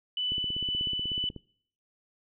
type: tone with tremolo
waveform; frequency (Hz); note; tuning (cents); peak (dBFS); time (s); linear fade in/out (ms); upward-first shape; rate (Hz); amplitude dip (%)
sine; 2988; F#7; +16; -27; 0.17-1.29; 2; triangle; 2; 30
type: click train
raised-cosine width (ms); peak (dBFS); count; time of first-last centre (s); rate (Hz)
3; -27; 18; 0.32-1.363; 16.3
effects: noise-tail reverb RT60 0.6 s tail -24 dB re dry